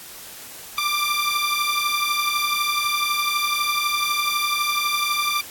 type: beating tone pair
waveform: 15% pulse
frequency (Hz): 1175 / 1187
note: D6 / D6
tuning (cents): +1 / +18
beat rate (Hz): 12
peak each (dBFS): -18 / -16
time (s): 0.78-5.41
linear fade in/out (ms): 2
effects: white hiss -39 dBFS RMS until 5.5 s + AAC 64 kbps